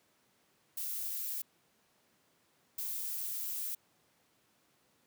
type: noise bursts at uneven times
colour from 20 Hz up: violet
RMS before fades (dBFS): -38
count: 2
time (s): 0.77-1.42 / 2.78-3.75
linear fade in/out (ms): 5
effects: pink hiss -71 dBFS RMS until 5.06 s + high-pass 150 Hz 12 dB/octave